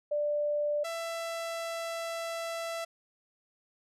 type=tone pair in turn; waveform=sine / sawtooth; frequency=590 / 666.1 Hz; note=D5 / E5; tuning=+8 / +18 cents; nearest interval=major second; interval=210 cents; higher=second; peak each=-27 / -30 dBFS; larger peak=first; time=0.11-0.84 / 0.84-2.85 s; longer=second; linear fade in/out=10 ms; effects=low-pass 11000 Hz 12 dB/octave